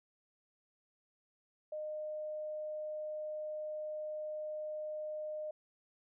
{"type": "tone", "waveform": "sine", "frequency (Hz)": 612, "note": "D#5", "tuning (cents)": -29, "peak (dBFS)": -38, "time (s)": [1.72, 5.51], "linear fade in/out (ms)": 5, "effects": []}